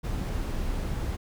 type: noise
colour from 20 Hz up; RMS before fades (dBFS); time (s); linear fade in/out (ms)
brown; -30; 0.03-1.17; 20
effects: none